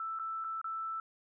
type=tone with dropouts; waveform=sine; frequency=1323 Hz; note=E6; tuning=6 cents sharp; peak=-35 dBFS; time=0-1 s; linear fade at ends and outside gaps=2 ms; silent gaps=0.189-0.196 / 0.441-0.445 / 0.615-0.643 s; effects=none